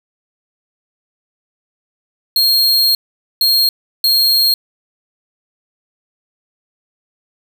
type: tone bursts at uneven times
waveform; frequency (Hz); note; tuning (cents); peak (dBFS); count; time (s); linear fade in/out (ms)
45% pulse; 4240; C8; +22; -9; 3; 2.36-2.95 / 3.41-3.69 / 4.04-4.54; 2
effects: none